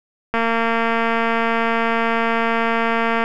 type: click train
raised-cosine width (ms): 0.5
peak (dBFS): -5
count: 665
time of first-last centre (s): 0.34-3.24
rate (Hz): 229
effects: none